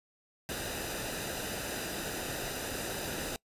pink noise with comb filter, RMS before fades -37 dBFS, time 0.49-3.36 s, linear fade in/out 0 ms, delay 0.91 ms, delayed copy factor -0.6, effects noise-tail reverb RT60 0.1 s tail -24 dB re dry + resampled to 32000 Hz

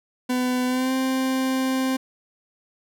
40% pulse tone with pitch glide, 251.1 to 261.9 Hz, B3 to C4, +29 to +2 cents, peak -20 dBFS, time 0.29-1.97 s, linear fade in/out 10 ms, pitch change +73 cents, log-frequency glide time 0.66-0.93 s, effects none

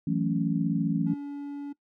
sine chord, F# minor seventh, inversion third, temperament equal, 164.81 / 185 / 220 / 277.2 Hz, E3 / F#3 / A3 / C#4, 0 / 0 / 0 / 0 cents, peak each -28 / -30 / -30 / -29 dBFS, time 0.07-1.14 s, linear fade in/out 5 ms
triangle tone, 285.2 Hz, C#4, 49 cents sharp, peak -31 dBFS, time 1.06-1.73 s, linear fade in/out 10 ms
effects noise-tail reverb RT60 0.1 s tail -20 dB re dry

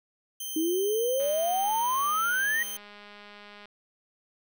5% pulse tone, 3116 Hz, G7, 11 cents flat, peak -25 dBFS, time 0.4-2.77 s, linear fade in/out 5 ms
sine exponential sweep, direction up, 310.8 to 1918 Hz, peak -24 dBFS, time 0.56-2.63 s, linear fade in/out 5 ms
click train, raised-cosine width 0.3 ms, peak -32 dBFS, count 507, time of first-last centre 1.2-3.656 s, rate 206 Hz
effects none

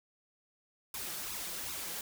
white noise with flanger, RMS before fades -40 dBFS, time 0.94-2.01 s, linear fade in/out 2 ms, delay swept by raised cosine 0.77 to 6.07 ms, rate 2.6 Hz, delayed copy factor +1, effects none

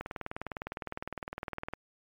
click train, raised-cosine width 0.5 ms, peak -21 dBFS, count 35, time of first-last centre 0.01-1.736 s, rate 19.7 Hz, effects MP3 96 kbps

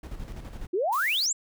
brown noise with tremolo, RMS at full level -36 dBFS, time 0.03-0.67 s, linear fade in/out 5 ms, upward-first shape square, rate 12 Hz, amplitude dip 50%
sine exponential sweep, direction up, 333 to 7902 Hz, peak -23 dBFS, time 0.73-1.33 s, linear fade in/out 10 ms
blue noise, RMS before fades -39 dBFS, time 0.92-1.27 s, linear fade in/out 10 ms
effects none

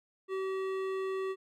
triangle tone with hard clipping, 382 Hz, G4, 45 cents flat, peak -34 dBFS, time 0.28-1.36 s, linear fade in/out 50 ms, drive 17 dB, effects none

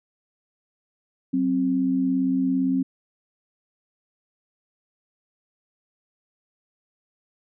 sine tone pair together, 187.45 / 265.1 Hz, F#3 / C4, +23 / +23 cents, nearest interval tritone, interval 600 cents, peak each -27 / -20 dBFS, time 1.33-2.83 s, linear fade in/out 10 ms, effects none

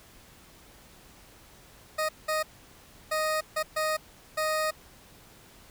20% pulse tone bursts at uneven times, 622.3 Hz, D#5, in tune, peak -21 dBFS, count 6, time 1.98-2.09 / 2.28-2.43 / 3.11-3.41 / 3.56-3.63 / 3.76-3.97 / 4.37-4.71 s, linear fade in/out 10 ms, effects pink hiss -54 dBFS RMS until 5.7 s

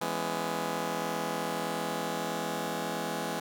10% pulse chord, C# minor seventh, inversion first, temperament just, 166.31 / 207.9 / 249.5 / 277.2 Hz, E3 / G#3 / B3 / C#4, +16 / +2 / +18 / 0 cents, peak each -28 / -28 / -29 / -33 dBFS, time 0.01-3.4 s, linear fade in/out 5 ms, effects none

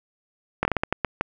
slowing click train, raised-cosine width 0.5 ms, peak -6 dBFS, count 9, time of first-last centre 0.63-1.21 s, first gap 21 ms, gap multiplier 1.34, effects none

